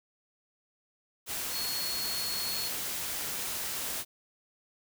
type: tone in noise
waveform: sine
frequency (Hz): 4335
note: C#8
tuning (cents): -39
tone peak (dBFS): -34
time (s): 1.51-2.71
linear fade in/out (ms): 50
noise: white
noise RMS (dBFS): -35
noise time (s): 1.26-4.05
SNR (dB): -2
effects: none